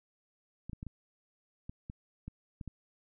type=clicks; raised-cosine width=5 ms; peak=-29 dBFS; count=9; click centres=0.696 / 0.732 / 0.829 / 0.867 / 1.695 / 1.899 / 2.28 / 2.612 / 2.677 s; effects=none